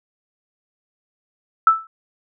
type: tone with exponential decay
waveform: sine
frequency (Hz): 1318.5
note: E6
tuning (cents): 0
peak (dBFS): -5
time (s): 1.67-1.87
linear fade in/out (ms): 2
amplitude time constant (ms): 43
effects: none